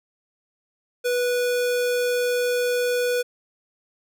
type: tone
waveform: square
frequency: 490.7 Hz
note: B4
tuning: 11 cents flat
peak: -21 dBFS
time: 1.04-3.23 s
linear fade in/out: 20 ms
effects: none